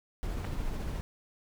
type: noise with tremolo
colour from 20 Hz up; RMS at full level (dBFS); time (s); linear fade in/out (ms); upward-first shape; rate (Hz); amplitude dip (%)
brown; -33; 0.23-1.01; 0; sine; 14; 25
type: clicks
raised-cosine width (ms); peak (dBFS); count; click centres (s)
0.5; -25; 2; 0.445 / 0.45
effects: none